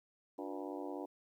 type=harmonic tone with a mistuned harmonic; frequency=97 Hz; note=G2; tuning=18 cents flat; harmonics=3 / 4 / 5 / 6 / 7 / 8 / 9 / 10; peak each=-44 / -46 / -48 / -50 / -51 / -52 / -53 / -54 dBFS; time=0.38-1.06 s; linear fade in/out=10 ms; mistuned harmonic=4; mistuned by=-120 cents; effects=12-bit